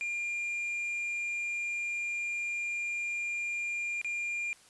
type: tone with dropouts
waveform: triangle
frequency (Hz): 2400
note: D7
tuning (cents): +37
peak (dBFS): -30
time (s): 0.01-4.53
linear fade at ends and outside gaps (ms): 0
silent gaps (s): 4.015-4.046
effects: white hiss -59 dBFS RMS until 4.69 s + resampled to 24000 Hz